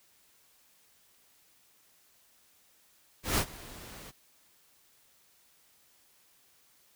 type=noise with ADSR envelope; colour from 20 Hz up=pink; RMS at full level=-26 dBFS; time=3.23-4.12 s; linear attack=150 ms; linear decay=70 ms; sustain=-21 dB; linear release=28 ms; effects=white hiss -65 dBFS RMS until 6.95 s